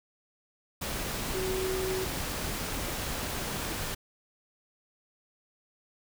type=tone in noise; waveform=sine; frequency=375.8 Hz; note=F#4; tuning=27 cents sharp; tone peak=-30 dBFS; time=1.34-2.05 s; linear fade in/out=10 ms; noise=pink; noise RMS=-34 dBFS; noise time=0.81-3.95 s; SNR=+1 dB; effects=none